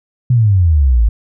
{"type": "exponential sweep", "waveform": "sine", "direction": "down", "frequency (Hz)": [128.4, 51.91], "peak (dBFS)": -7, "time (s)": [0.3, 1.09], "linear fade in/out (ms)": 5, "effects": []}